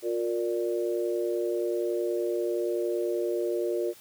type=chord; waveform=sine; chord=Bb major; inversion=second; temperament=equal with one note detuned; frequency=355.7 / 466.2 / 587.3 Hz; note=F4 / Bb4 / D5; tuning=+32 / 0 / 0 cents; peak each=-28 / -31 / -33 dBFS; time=0.02-3.94 s; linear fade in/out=50 ms; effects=white hiss -53 dBFS RMS until 4 s